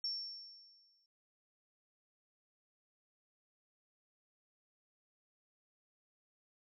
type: tone with exponential decay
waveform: sine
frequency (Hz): 5450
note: F8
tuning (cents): -43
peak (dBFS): -34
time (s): 0.04-1.06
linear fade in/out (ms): 2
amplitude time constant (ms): 220
effects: none